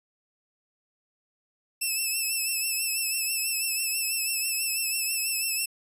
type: tone with vibrato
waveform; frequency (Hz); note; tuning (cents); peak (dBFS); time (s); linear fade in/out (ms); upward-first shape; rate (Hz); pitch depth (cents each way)
5% pulse; 2637; E7; 0; -17; 1.81-5.66; 10; triangle; 6.1; 55
effects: resampled to 32000 Hz